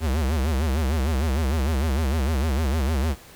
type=tone with vibrato; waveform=square; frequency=72.6 Hz; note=D2; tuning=19 cents flat; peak=-21 dBFS; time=0-3.16 s; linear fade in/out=50 ms; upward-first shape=sine; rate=6.6 Hz; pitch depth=210 cents each way; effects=pink hiss -47 dBFS RMS until 3.35 s